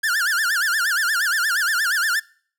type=tone with vibrato; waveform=45% pulse; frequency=1575 Hz; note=G6; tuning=8 cents sharp; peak=-18 dBFS; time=0.03-2.2 s; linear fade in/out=10 ms; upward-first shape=sine; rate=8.5 Hz; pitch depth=230 cents each way; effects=noise-tail reverb RT60 0.5 s tail -24 dB re dry